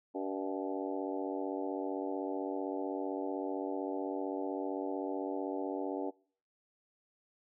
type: harmonic tone with a mistuned harmonic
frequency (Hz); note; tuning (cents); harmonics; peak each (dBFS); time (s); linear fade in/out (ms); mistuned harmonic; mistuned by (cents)
95.7; G2; -41; 3 / 4 / 5 / 6 / 7 / 8 / 9; -38 / -40 / -42 / -44 / -45 / -46 / -47; 0.14-6.11; 20; 6; +54
effects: noise-tail reverb RT60 0.5 s tail -25 dB re dry